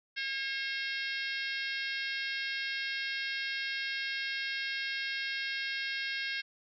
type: harmonic tone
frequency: 540 Hz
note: C#5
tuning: 45 cents flat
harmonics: 3 / 4 / 5 / 6 / 7 / 8 / 9 / 10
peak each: -37 / -39 / -41 / -43 / -44 / -45 / -46 / -47 dBFS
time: 0.16-6.42 s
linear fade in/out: 20 ms
effects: none